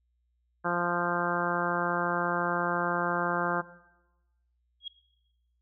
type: harmonic tone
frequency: 174.3 Hz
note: F3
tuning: 3 cents flat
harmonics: 1 / 2 / 3 / 4 / 5 / 6 / 7 / 8 / 9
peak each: -35 / -35 / -35 / -35 / -35 / -35 / -35 / -35 / -35 dBFS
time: 0.64-3.62 s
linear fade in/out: 20 ms
type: tone with exponential growth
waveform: sine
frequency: 3293 Hz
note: G#7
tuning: 15 cents flat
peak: -31 dBFS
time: 4.8-4.88 s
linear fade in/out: 5 ms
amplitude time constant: 17 ms
effects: noise-tail reverb RT60 1.0 s tail -17 dB re dry + added 60 Hz sine -70 dBFS peak until 5.61 s